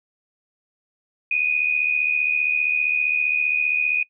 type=tone with amplitude modulation; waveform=sine; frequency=2479 Hz; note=D#7; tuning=7 cents flat; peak=-15 dBFS; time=1.31-4.03 s; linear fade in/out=5 ms; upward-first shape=sine; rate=75.2 Hz; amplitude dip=70%; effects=noise-tail reverb RT60 0.1 s tail -21 dB re dry